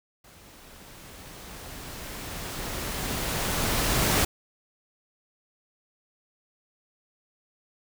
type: noise with level ramp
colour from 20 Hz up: pink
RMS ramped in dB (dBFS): -52 to -22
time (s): 0.24-4.25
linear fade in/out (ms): 5
effects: none